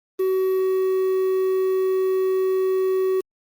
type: tone with quantisation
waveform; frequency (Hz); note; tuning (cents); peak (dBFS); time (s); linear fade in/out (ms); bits
triangle; 377.1; F#4; +33; -16; 0.19-3.21; 10; 7
effects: Opus 32 kbps